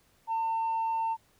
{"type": "tone", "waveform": "sine", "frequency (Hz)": 902, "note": "A5", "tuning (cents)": 43, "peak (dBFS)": -25, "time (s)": [0.27, 1.17], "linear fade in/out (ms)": 50, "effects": ["tanh soft clip ceiling -25 dBFS", "pink hiss -66 dBFS RMS until 1.39 s"]}